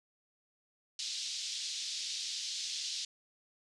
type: band-pass noise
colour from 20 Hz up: pink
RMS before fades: -39 dBFS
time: 0.99-3.05 s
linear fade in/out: 2 ms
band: 3600 to 6100 Hz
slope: 24 dB/octave
effects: resampled to 24000 Hz